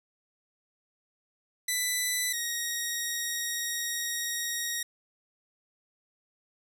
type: tone pair in turn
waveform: 10% pulse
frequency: 1992 / 1881.4 Hz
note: B6 / A#6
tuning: +14 / +15 cents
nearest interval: minor second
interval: 99 cents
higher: first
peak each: -18 / -21 dBFS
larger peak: first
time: 1.68-2.33 / 2.33-4.83 s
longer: second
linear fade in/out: 5 ms
effects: none